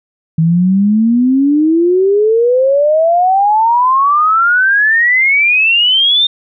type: exponential sweep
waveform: sine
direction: up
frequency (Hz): 158.5 to 3662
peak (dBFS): -7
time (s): 0.38-6.27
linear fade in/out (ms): 5
effects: none